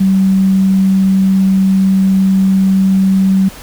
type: tone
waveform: sine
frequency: 191.6 Hz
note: G3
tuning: 39 cents flat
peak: -7 dBFS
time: 0-3.49 s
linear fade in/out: 10 ms
effects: pink hiss -33 dBFS RMS until 3.62 s